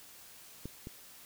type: clicks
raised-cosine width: 3 ms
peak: -27 / -29 dBFS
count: 2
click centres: 0.656 / 0.871 s
effects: white hiss -54 dBFS RMS until 1.25 s